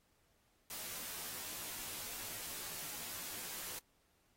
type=noise with comb filter; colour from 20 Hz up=white; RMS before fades=-45 dBFS; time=0.7-3.79 s; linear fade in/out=5 ms; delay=15 ms; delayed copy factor=-0.9; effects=pink hiss -75 dBFS RMS until 4.36 s + AAC 48 kbps